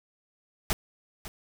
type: noise with echo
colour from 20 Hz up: pink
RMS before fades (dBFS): -26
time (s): 0.7-0.73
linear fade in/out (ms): 0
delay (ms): 550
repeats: 1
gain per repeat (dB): -14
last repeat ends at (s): 1.28
effects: none

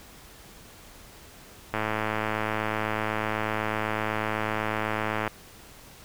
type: click train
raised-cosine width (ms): 0.5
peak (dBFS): -12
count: 383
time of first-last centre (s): 1.74-5.277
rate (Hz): 108
effects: pink hiss -49 dBFS RMS until 6.04 s

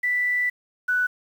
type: tone pair in turn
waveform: sine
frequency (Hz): 1975.5 / 1485.5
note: B6 / F#6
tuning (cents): 0 / +6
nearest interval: perfect fourth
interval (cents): 494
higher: first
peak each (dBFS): -20 / -19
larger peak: second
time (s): 0.03-0.5 / 0.88-1.07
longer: first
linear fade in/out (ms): 10
effects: 8-bit

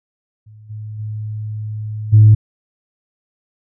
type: tone with level steps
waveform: sine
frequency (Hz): 107.3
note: A2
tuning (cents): -43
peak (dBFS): -38 / -26 / -22 / -3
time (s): 0.46-2.35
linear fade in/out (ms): 10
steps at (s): 0.69 / 0.98 / 2.12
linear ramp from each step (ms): 20
effects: tanh soft clip ceiling 0 dBFS

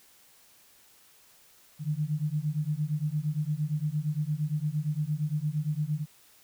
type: beating tone pair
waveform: sine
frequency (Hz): 146.83 / 155.53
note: D3 / D#3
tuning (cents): 0 / 0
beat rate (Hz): 8.7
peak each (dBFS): -30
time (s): 1.79-6.06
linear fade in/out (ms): 50
effects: white hiss -59 dBFS RMS until 6.43 s

